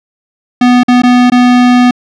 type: tone with dropouts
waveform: square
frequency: 246.9 Hz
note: B3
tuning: in tune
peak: -4 dBFS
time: 0.61-1.91 s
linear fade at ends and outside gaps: 5 ms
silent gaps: 0.834-0.882 / 1.02-1.034 / 1.3-1.319 s
effects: low-pass 4000 Hz 12 dB/octave